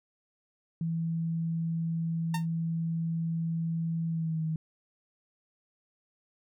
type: tone with pitch glide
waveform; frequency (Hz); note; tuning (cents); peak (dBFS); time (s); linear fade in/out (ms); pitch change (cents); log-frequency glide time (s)
sine; 164.81 to 158.92; E3 to D#3; 0 to +37; -28; 0.81-4.56; 2; -63; 4.09-4.43
type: tone with exponential decay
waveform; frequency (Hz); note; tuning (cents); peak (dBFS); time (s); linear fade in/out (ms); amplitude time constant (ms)
sawtooth; 910; A#5; -42; -25; 2.34-2.46; 5; 24
effects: none